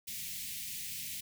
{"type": "band-stop noise", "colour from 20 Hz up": "white", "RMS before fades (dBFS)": -41, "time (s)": [0.07, 1.21], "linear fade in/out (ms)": 10, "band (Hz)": [230, 2000], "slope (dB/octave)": 48, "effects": []}